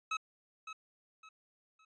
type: tone with echo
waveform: 25% pulse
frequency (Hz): 1288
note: E6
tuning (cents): -41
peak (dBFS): -29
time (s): 0.11-0.17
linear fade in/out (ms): 5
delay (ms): 560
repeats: 3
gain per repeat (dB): -10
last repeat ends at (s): 1.85
effects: resampled to 16000 Hz